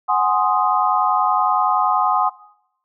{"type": "chord", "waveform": "sine", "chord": "Ab dominant seventh", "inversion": "third", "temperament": "equal", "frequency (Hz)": [740, 830.6, 1046.5, 1244.5], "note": ["Gb5", "Ab5", "C6", "Eb6"], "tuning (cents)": [0, 0, 0, 0], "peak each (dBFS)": -20, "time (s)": [0.08, 2.3], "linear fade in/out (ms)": 20, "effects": ["noise-tail reverb RT60 0.8 s tail -20 dB re dry"]}